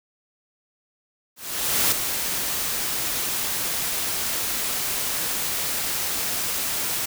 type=noise with ADSR envelope; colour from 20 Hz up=white; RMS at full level=-19 dBFS; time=1.36-7.06 s; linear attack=560 ms; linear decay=6 ms; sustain=-7 dB; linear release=8 ms; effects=none

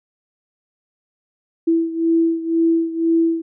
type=beating tone pair; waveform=sine; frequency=329.6 / 331.6 Hz; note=E4 / E4; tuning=0 / +10 cents; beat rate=2 Hz; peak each=-16 / -20 dBFS; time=1.67-3.42 s; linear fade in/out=10 ms; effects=none

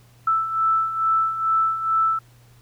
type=beating tone pair; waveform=sine; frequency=1318.5 / 1320.8 Hz; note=E6 / E6; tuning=0 / +3 cents; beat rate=2.3 Hz; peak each=-25 / -19 dBFS; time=0.27-2.19 s; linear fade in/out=5 ms; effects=added 120 Hz sine -50 dBFS peak until 2.61 s + pink hiss -57 dBFS RMS until 2.61 s

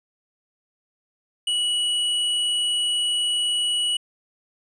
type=tone; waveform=square; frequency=2933 Hz; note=F#7; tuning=16 cents flat; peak=-21 dBFS; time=1.47-3.97 s; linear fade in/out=5 ms; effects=resampled to 22050 Hz

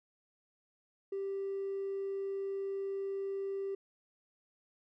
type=tone with hard clipping; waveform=sine; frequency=392 Hz; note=G4; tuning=in tune; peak=-35 dBFS; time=1.12-3.75 s; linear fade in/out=5 ms; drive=1 dB; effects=none

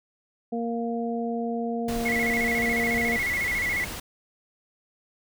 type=harmonic tone; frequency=232.9 Hz; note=A#3; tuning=1 cent flat; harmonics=1 / 2 / 3; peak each=-28 / -31 / -33 dBFS; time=0.52-3.17 s; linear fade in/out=10 ms
type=noise; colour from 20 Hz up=pink; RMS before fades=-35 dBFS; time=1.88-4 s; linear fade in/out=5 ms
type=tone with vibrato; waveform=sine; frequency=2066 Hz; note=C7; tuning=22 cents flat; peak=-24 dBFS; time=2.05-3.85 s; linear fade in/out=10 ms; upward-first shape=square; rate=14 Hz; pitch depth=80 cents each way
effects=none

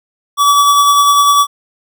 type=tone with tremolo; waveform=square; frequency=1145 Hz; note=D6; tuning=44 cents flat; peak=-6 dBFS; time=0.37-1.47 s; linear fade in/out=50 ms; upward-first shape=sine; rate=10 Hz; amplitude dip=30%; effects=none

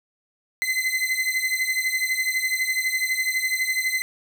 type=beating tone pair; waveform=40% pulse; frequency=2039 / 2051 Hz; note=C7 / C7; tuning=-45 / -35 cents; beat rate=12 Hz; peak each=-24 dBFS; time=0.62-4.02 s; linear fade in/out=0 ms; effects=none

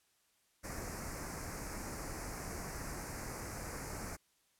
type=band-stop noise; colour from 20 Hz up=pink; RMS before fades=-43 dBFS; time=0.63-4.17 s; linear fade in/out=20 ms; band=2300 to 4900 Hz; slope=48 dB/octave; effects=white hiss -74 dBFS RMS until 4.59 s + low-pass 12000 Hz 12 dB/octave

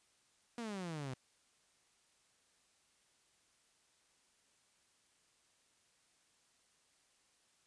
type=exponential sweep; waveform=sawtooth; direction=down; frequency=242.5 to 125 Hz; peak=-37 dBFS; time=0.58-1.14 s; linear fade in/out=2 ms; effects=white hiss -73 dBFS RMS until 7.66 s + resampled to 22050 Hz

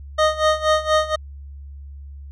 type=tone with tremolo; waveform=25% pulse; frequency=620 Hz; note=D#5; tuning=6 cents flat; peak=-9 dBFS; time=0.18-1.16 s; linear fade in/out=10 ms; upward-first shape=sine; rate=4.2 Hz; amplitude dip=85%; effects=added 70 Hz sine -34 dBFS peak until 2.31 s + low-pass 5000 Hz 12 dB/octave

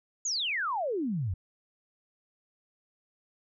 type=exponential sweep; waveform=sine; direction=down; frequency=7040 to 82.41 Hz; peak=-28 dBFS; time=0.25-1.34 s; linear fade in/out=5 ms; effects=none

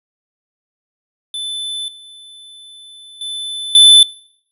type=tone with level steps; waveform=square; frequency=3515 Hz; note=A7; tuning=2 cents flat; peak=-22 / -37 / -23 / -4 dBFS; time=1.34-4.03 s; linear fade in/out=2 ms; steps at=1.88 / 3.21 / 3.75 s; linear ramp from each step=2 ms; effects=noise-tail reverb RT60 0.7 s tail -23 dB re dry + resampled to 32000 Hz

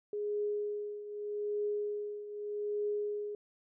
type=tone with tremolo; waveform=sine; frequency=415.3 Hz; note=G#4; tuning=in tune; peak=-30 dBFS; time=0.13-3.35 s; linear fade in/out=2 ms; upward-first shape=triangle; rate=0.82 Hz; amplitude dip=75%; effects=none

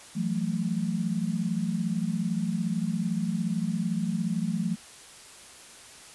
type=tone cluster; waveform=sine; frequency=168.7 / 186.2 / 219.9 Hz; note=E3 / F#3 / A3; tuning=+40 / +11 / -1 cents; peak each=-30 dBFS; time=0.15-4.76 s; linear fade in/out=20 ms; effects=white hiss -48 dBFS RMS until 6.14 s + resampled to 24000 Hz

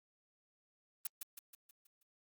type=noise with echo; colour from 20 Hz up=blue; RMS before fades=-37 dBFS; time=1.05-1.07 s; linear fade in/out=5 ms; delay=160 ms; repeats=6; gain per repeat=-6 dB; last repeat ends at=2.03 s; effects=Opus 32 kbps

